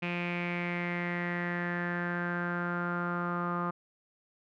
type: tone with low-pass filter sweep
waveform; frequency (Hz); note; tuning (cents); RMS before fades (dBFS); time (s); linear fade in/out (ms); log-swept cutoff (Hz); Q
sawtooth; 174.61; F3; 0; -33; 0.02-3.71; 10; 2500 to 1200; 6.8
effects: none